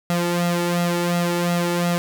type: tone with flanger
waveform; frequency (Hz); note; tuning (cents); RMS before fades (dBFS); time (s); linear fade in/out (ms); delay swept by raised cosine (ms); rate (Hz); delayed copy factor
sawtooth; 173.7; F3; -9; -21; 0.1-1.98; 0; 1.5 to 2.28; 2.8; +0.7
effects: none